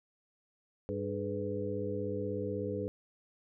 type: harmonic tone with a mistuned harmonic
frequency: 99.5 Hz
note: G2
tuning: 26 cents sharp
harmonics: 1 / 2 / 3 / 4 / 5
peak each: -40 / -41 / -41 / -38 / -38 dBFS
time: 0.89-2.88 s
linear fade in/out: 0 ms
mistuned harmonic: 4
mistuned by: +98 cents
effects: none